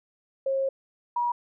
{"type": "tone pair in turn", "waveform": "sine", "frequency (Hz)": [539, 960.4], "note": ["C#5", "B5"], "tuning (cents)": [-49, -49], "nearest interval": "minor seventh", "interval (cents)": 1000, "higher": "second", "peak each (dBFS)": -23, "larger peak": "neither", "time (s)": [[0.46, 0.69], [1.16, 1.32]], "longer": "first", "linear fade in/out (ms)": 5, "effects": []}